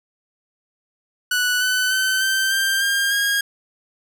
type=tone with pitch steps; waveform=sawtooth; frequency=1480 / 1504.1 / 1528.7 / 1553.6 / 1578.9 / 1604.7 / 1630.8 Hz; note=F#6 / F#6 / G6 / G6 / G6 / G6 / G#6; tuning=0 / +28 / -44 / -16 / +12 / +40 / -32 cents; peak=-14 dBFS; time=1.31-3.41 s; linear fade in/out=5 ms; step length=300 ms; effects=none